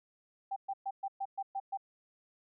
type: tone bursts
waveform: sine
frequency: 784 Hz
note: G5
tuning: in tune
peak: -33 dBFS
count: 8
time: 0.51-1.774 s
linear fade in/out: 10 ms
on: 53 ms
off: 120 ms
effects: none